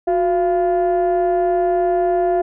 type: tone pair together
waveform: sine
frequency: 363.5 / 686.2 Hz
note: F#4 / F5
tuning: -31 / -31 cents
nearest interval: major seventh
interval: 1100 cents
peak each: -15 dBFS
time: 0.07-2.42 s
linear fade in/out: 10 ms
effects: tanh soft clip ceiling -11 dBFS